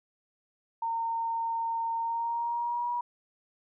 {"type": "tone with pitch glide", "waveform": "sine", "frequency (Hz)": [916, 963.2], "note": ["A#5", "B5"], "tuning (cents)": [-31, -44], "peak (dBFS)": -28, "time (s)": [0.82, 3.01], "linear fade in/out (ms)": 5, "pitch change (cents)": 87, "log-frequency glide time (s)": [1.98, 2.9], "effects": []}